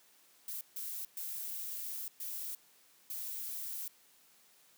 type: noise bursts at uneven times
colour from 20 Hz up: violet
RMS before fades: -41 dBFS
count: 5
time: 0.48-0.61 / 0.76-1.05 / 1.17-2.08 / 2.2-2.55 / 3.1-3.88 s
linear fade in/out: 2 ms
effects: white hiss -65 dBFS RMS until 4.77 s + high-pass 150 Hz 12 dB/octave